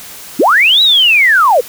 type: linear two-way sweep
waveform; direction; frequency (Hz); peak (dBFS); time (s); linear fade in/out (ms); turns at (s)
sine; up then down; 200 to 3951 to 439; -5; 0.39-1.61; 10; 0.82
effects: white hiss -31 dBFS RMS until 1.68 s